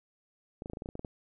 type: clicks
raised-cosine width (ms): 2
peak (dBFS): -26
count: 11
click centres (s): 0.621 / 0.659 / 0.699 / 0.734 / 0.771 / 0.821 / 0.859 / 0.889 / 0.954 / 0.994 / 1.048
effects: none